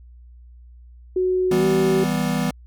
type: tone with pitch glide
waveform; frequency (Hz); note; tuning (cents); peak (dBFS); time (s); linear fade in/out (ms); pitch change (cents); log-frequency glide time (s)
sine; 369 to 381.1; F#4 to G4; -5 to -49; -17; 1.16-2.04; 5; +56; 1.58-1.64
type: chord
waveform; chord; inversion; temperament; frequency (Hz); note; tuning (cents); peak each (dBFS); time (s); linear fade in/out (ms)
square; E minor; none; equal with one note detuned; 163.2 / 196 / 246.9; E3 / G3 / B3; -17 / 0 / 0; -25; 1.51-2.51; 5
effects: added 60 Hz sine -42 dBFS peak until 2.66 s